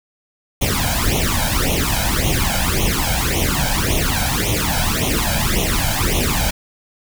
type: noise with flanger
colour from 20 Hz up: pink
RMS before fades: -18 dBFS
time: 0.61-6.51 s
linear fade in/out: 10 ms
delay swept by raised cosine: 0.31 to 1.31 ms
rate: 1.8 Hz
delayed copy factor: +0.9
effects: none